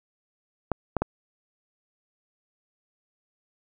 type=clicks; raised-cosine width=1 ms; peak=-10 dBFS; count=3; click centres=0.717 / 0.967 / 1.02 s; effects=none